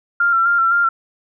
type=tone with vibrato; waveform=sine; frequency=1375 Hz; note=F6; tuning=27 cents flat; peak=-12 dBFS; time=0.2-0.89 s; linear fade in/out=5 ms; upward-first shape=square; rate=3.9 Hz; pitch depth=28 cents each way; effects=none